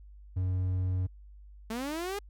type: tone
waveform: triangle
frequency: 92.2 Hz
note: F#2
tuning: 6 cents flat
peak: -25 dBFS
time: 0.36-1.07 s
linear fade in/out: 10 ms
type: linear sweep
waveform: sawtooth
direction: up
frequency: 214.7 to 415.7 Hz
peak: -29 dBFS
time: 1.7-2.19 s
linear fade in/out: 5 ms
effects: added 50 Hz sine -48 dBFS peak until 2.29 s